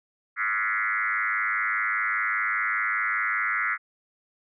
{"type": "tone with frequency modulation", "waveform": "sine", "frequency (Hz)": 1694, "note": "G#6", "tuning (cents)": 34, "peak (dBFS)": -23, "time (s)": [0.36, 3.78], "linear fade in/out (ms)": 50, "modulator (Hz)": 105, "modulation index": 4.2, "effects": []}